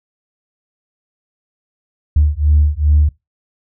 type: beating tone pair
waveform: sine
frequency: 73.42 / 75.92 Hz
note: D2 / D#2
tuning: 0 / -42 cents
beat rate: 2.5 Hz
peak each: -12 dBFS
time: 2.16-3.09 s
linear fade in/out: 5 ms
effects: noise-tail reverb RT60 0.2 s tail -22 dB re dry + tanh soft clip ceiling -3 dBFS